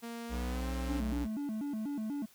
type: tone with pitch glide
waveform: sawtooth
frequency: 233.1 to 264.7 Hz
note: A#3 to C4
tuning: 0 to +20 cents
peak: -36 dBFS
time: 0.02-1.01 s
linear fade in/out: 20 ms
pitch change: +220 cents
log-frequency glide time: 0.28-0.7 s
type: tone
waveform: square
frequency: 61.74 Hz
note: B1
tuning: in tune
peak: -35 dBFS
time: 0.29-1.28 s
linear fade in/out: 50 ms
type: tone with vibrato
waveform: triangle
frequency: 249.6 Hz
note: B3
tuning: 19 cents sharp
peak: -32 dBFS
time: 0.88-2.26 s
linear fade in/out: 10 ms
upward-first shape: square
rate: 4.1 Hz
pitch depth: 240 cents each way
effects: white hiss -62 dBFS RMS until 2.34 s